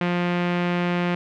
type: tone with low-pass filter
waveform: sawtooth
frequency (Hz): 175.9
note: F3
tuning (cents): +13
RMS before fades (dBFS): -23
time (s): 0.01-1.15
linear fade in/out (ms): 2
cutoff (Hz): 2500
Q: 1.7
effects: none